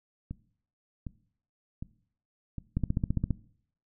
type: two click trains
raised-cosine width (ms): 5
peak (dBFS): -24 / -15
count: 4 / 9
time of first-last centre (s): 0.31-2.583 / 2.77-3.307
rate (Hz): 1.32 / 14.9
effects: noise-tail reverb RT60 0.6 s tail -19 dB re dry